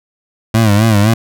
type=tone with vibrato; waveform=25% pulse; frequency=107.3 Hz; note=A2; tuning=43 cents flat; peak=-4 dBFS; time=0.54-1.14 s; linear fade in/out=5 ms; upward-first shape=sine; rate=3.9 Hz; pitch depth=110 cents each way; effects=none